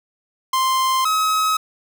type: tone pair in turn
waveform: 45% pulse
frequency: 1046.5 / 1276 Hz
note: C6 / D#6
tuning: 0 / +43 cents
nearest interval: minor third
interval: 343 cents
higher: second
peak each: -16 dBFS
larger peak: neither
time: 0.53-1.05 / 1.05-1.57 s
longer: neither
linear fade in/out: 5 ms
effects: none